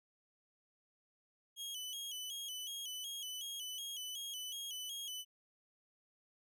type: tone with vibrato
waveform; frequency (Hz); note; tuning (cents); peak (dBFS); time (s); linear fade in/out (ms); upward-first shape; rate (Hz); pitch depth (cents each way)
sawtooth; 3130; G7; -3; -39; 1.56-5.25; 50; square; 2.7; 75
effects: none